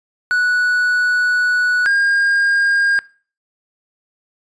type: tone pair in turn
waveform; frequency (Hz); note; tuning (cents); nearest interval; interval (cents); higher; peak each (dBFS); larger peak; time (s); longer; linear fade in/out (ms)
triangle; 1475 / 1615.5; F#6 / G#6; -6 / -48; major second; 158; second; -11 / -10; second; 0.31-1.86 / 1.86-2.99; first; 0
effects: noise-tail reverb RT60 0.4 s tail -22 dB re dry + resampled to 22050 Hz